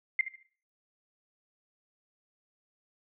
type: tone with echo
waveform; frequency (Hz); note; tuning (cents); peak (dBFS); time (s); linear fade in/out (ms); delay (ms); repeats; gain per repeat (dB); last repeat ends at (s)
sine; 2093; C7; 0; -22; 0.19-0.21; 2; 73; 3; -12; 0.429
effects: noise-tail reverb RT60 0.5 s tail -18 dB re dry